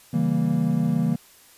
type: chord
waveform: triangle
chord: C# diminished seventh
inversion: none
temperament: equal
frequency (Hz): 138.59 / 164.81 / 196 / 233.1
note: C#3 / E3 / G3 / Bb3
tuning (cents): 0 / 0 / 0 / 0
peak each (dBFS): -26 / -21 / -25 / -22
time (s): 0.13-1.16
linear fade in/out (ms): 10
effects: white hiss -52 dBFS RMS until 1.57 s + resampled to 32000 Hz